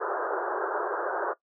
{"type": "band-pass noise", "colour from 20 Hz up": "pink", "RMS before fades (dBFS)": -30, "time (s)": [0, 1.34], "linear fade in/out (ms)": 20, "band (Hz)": [350, 1600], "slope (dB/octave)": 96, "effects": ["noise-tail reverb RT60 0.1 s tail -18 dB re dry"]}